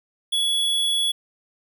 square tone, 3381 Hz, G#7, 30 cents sharp, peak -20 dBFS, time 0.32-1.12 s, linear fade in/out 10 ms, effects none

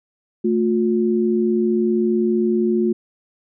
sine tone pair together, 221.9 / 357.2 Hz, A3 / F4, +15 / +39 cents, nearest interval minor sixth, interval 824 cents, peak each -18 dBFS, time 0.44-2.93 s, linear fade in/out 10 ms, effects none

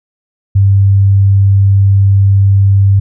sine tone, 98.5 Hz, G2, 9 cents sharp, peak -4 dBFS, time 0.55-3 s, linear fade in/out 10 ms, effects none

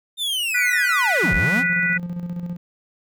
45% pulse linear two-way sweep, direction down then up, 3655 to 30.21 to 288.7 Hz, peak -21 dBFS, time 0.17-1.64 s, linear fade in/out 50 ms, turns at 1.34 s
harmonic tone, 491.7 Hz, B4, 8 cents flat, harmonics 3 / 4 / 5, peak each -22 / -20 / -27 dBFS, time 0.54-1.98 s, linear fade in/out 10 ms
triangle tone with tremolo, 174.61 Hz, F3, in tune, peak -22 dBFS, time 1.23-2.57 s, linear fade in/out 10 ms, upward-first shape square, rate 15 Hz, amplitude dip 50%
effects none

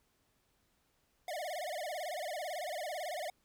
square tone with vibrato, 659.3 Hz, E5, in tune, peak -38 dBFS, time 1.28-3.3 s, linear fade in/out 2 ms, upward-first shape sine, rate 18 Hz, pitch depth 210 cents each way, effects pink hiss -75 dBFS RMS until 3.44 s

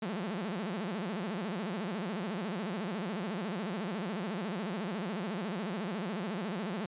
sawtooth tone with vibrato, 196 Hz, G3, in tune, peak -30 dBFS, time 0.02-6.86 s, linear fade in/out 5 ms, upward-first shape sine, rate 14 Hz, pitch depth 250 cents each way, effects resampled to 8000 Hz

